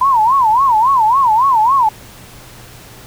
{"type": "tone with vibrato", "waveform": "sine", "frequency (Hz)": 975, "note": "B5", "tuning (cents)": -23, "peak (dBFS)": -8, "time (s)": [0.01, 1.89], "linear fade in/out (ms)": 5, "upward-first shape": "sine", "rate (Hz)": 3.6, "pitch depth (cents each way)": 230, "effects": ["added 120 Hz sine -42 dBFS peak until 3.06 s", "pink hiss -38 dBFS RMS until 3.06 s"]}